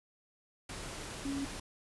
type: tone in noise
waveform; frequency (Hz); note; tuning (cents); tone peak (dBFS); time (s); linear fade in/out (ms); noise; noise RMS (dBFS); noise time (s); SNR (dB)
sine; 277.2; C#4; 0; -34; 1.25-1.45; 5; pink; -43; 0.69-1.6; +6
effects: resampled to 24000 Hz